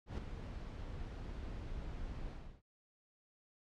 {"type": "noise with ADSR envelope", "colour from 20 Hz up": "brown", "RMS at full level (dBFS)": -37, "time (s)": [0.06, 2.62], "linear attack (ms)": 120, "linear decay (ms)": 5, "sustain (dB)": -7, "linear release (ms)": 350, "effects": ["low-pass 5000 Hz 12 dB/octave", "MP3 96 kbps"]}